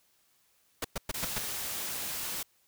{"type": "noise bursts", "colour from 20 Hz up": "pink", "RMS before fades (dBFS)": -32, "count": 5, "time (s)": [0.82, 1.385], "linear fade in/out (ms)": 5, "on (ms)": 25, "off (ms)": 110}
{"type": "noise", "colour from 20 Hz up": "white", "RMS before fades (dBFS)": -36, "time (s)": [1.14, 2.43], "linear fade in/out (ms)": 5}
{"effects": ["white hiss -69 dBFS RMS until 2.67 s"]}